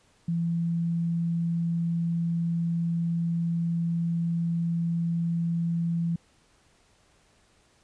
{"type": "tone", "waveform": "sine", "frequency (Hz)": 168.4, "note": "E3", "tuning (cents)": 37, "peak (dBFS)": -24, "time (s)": [0.28, 6.16], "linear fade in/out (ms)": 5, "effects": ["pink hiss -63 dBFS RMS until 7.83 s", "resampled to 22050 Hz"]}